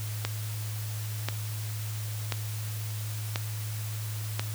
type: click train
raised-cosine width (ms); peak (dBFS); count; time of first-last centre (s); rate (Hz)
0.2; -11; 5; 0.25-4.395; 0.965
effects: added 107 Hz sine -32 dBFS peak until 4.54 s + white hiss -42 dBFS RMS until 4.54 s